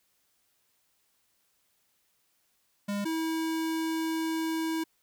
square tone pair in turn, 202.7 / 322.8 Hz, G#3 / E4, -42 / -36 cents, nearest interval minor sixth, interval 806 cents, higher second, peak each -30 / -29 dBFS, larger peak second, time 2.88-3.05 / 3.05-4.84 s, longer second, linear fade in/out 10 ms, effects white hiss -72 dBFS RMS until 5.02 s

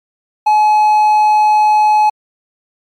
triangle tone, 850 Hz, G#5, 40 cents sharp, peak -5 dBFS, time 0.46-2.1 s, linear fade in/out 10 ms, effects MP3 64 kbps

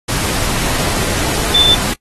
sine tone in noise, 3532 Hz, A7, 6 cents sharp, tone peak -7 dBFS, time 1.54-1.75 s, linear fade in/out 10 ms, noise pink, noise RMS -18 dBFS, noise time 0.08-1.94 s, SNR +8 dB, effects noise-tail reverb RT60 0.1 s tail -22 dB re dry + AAC 32 kbps

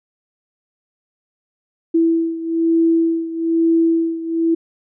sine beating tone pair, 329.6 / 330.7 Hz, E4 / E4, 0 / +6 cents, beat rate 1.1 Hz, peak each -15 / -19 dBFS, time 1.94-4.55 s, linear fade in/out 10 ms, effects none

